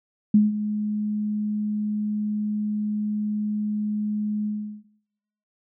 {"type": "tone with ADSR envelope", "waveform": "sine", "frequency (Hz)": 210.5, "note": "G#3", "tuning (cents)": 24, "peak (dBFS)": -11, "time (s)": [0.34, 4.85], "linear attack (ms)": 5, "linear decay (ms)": 170, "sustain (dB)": -11, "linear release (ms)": 390, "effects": ["noise-tail reverb RT60 0.9 s tail -18 dB re dry"]}